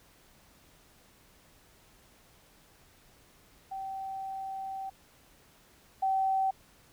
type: tone pair in turn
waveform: sine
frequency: 773 / 768.7 Hz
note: G5 / G5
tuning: -24 / -34 cents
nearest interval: unison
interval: 10 cents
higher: first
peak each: -35 / -25 dBFS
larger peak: second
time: 3.71-4.9 / 6.02-6.51 s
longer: first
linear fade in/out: 10 ms
effects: pink hiss -61 dBFS RMS until 6.92 s